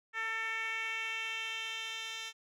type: tone with band-pass filter sweep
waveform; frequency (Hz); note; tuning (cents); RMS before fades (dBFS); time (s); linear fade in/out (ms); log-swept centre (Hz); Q
10% pulse; 447.5; A4; +29; -38; 0.13-2.33; 50; 1800 to 4100; 2.6
effects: none